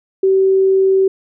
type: tone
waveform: sine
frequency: 383.6 Hz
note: G4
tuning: 37 cents flat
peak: -9 dBFS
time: 0.23-1.08 s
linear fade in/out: 5 ms
effects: none